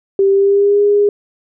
sine tone with pitch glide, 392 to 409.8 Hz, G4 to G#4, 0 to -23 cents, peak -8 dBFS, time 0.19-1.09 s, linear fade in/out 2 ms, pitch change +77 cents, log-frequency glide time 0.31-0.82 s, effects none

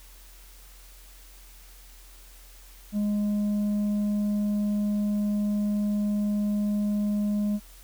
sine tone with tanh clipping, 207.1 Hz, G#3, 5 cents flat, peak -24 dBFS, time 2.92-7.6 s, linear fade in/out 50 ms, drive 4 dB, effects added 43 Hz sine -48 dBFS peak until 7.83 s + white hiss -53 dBFS RMS until 7.83 s

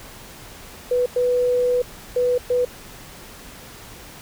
sine tone bursts at uneven times, 493.9 Hz, B4, in tune, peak -16 dBFS, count 4, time 0.91-1.06 / 1.16-1.82 / 2.16-2.38 / 2.5-2.65 s, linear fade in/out 5 ms, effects pink hiss -41 dBFS RMS until 4.21 s

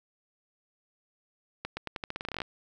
accelerating click train, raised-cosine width 0.3 ms, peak -18 dBFS, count 16, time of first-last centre 1.65-2.418 s, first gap 120 ms, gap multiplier 0.86, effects none

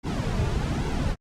brown noise with flanger, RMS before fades -26 dBFS, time 0.03-1.16 s, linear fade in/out 50 ms, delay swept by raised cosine 1.6 to 3.9 ms, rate 1.2 Hz, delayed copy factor -0.75, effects low-pass 8000 Hz 12 dB/octave + Opus 48 kbps

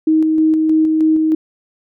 sine tone with tremolo, 315 Hz, D#4, 21 cents sharp, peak -9 dBFS, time 0.07-1.35 s, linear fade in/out 5 ms, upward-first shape square, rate 3.2 Hz, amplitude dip 25%, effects none

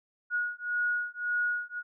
sine beating tone pair, 1449 / 1450.8 Hz, F#6 / F#6, -37 / -34 cents, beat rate 1.8 Hz, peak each -31 dBFS, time 0.3-1.83 s, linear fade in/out 50 ms, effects none

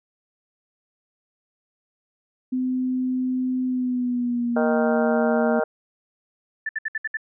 sine tone with pitch glide, 255.4 to 232.9 Hz, C4 to A#3, -42 to -1 cents, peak -21 dBFS, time 2.52-5.6 s, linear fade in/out 10 ms, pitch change -159 cents, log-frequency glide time 3.65-4.76 s
harmonic tone, 155.56 Hz, D#3, in tune, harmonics 3 / 4 / 5 / 6 / 7 / 8 / 9 / 10, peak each -24 / -23 / -28 / -35 / -39 / -40 / -31 / -37 dBFS, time 4.56-5.64 s, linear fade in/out 5 ms
sine tone bursts, 1760 Hz, A6, in tune, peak -23 dBFS, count 6, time 6.66-7.171 s, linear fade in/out 5 ms, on 31 ms, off 65 ms
effects none

